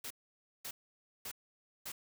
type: noise bursts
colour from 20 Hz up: white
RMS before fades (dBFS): -43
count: 4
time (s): 0.04-1.92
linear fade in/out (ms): 5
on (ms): 65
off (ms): 540
effects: none